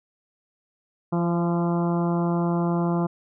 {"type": "harmonic tone with a mistuned harmonic", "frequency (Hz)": 171.5, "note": "F3", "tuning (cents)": -31, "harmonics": [1, 2, 3, 4, 5, 6, 7, 8], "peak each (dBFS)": [-22, -27, -35, -32, -35, -35, -39, -43], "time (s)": [1.12, 3.07], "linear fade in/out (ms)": 10, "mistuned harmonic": 3, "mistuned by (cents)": 17, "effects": []}